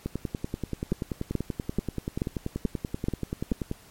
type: two click trains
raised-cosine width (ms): 3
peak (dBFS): -16 / -12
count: 39 / 7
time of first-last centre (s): 0.06-3.714 / 0.92-3.517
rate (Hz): 10.4 / 2.31
effects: pink hiss -53 dBFS RMS until 3.9 s + MP3 64 kbps